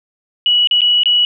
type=tone with dropouts; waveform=sine; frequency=2932 Hz; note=F#7; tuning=16 cents flat; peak=-9 dBFS; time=0.46-1.25 s; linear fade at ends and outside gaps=1 ms; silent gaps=0.673-0.711 / 0.808-0.817 / 1.034-1.057 s; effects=none